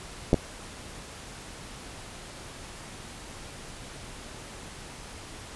clicks, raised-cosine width 2 ms, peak -6 / -8 dBFS, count 2, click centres 0.331 / 0.343 s, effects pink hiss -43 dBFS RMS until 5.55 s + resampled to 24000 Hz

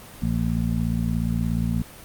harmonic tone, 57 Hz, A#1, 38 cents flat, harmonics 1 / 2 / 3 / 4, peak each -27 / -27 / -25 / -26 dBFS, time 0.22-1.82 s, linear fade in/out 5 ms, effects pink hiss -43 dBFS RMS until 2.04 s + Opus 32 kbps

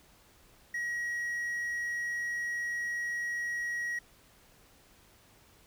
triangle tone, 1904 Hz, A#6, 36 cents sharp, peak -30 dBFS, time 0.74-3.99 s, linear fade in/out 5 ms, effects pink hiss -61 dBFS RMS until 5.66 s

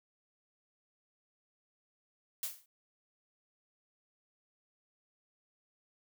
blue noise with exponential decay, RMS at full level -33 dBFS, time 2.43-2.66 s, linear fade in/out 2 ms, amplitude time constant 50 ms, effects none

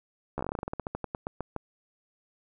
slowing click train, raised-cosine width 1 ms, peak -18 dBFS, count 21, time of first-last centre 0.38-1.563 s, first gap 13 ms, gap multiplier 1.14, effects none

